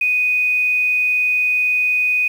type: tone with quantisation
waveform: sine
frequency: 2489 Hz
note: D#7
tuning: in tune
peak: -14 dBFS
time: 0.01-2.28 s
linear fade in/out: 5 ms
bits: 7
effects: none